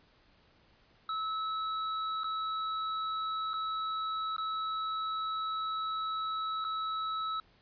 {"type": "tone with dropouts", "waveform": "square", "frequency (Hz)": 1300, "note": "E6", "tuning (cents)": -24, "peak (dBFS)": -33, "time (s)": [1.09, 7.4], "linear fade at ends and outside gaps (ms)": 2, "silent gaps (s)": [[2.235, 2.242], [3.534, 3.539], [4.365, 4.381], [6.643, 6.648]], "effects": ["pink hiss -65 dBFS RMS until 7.61 s", "resampled to 11025 Hz"]}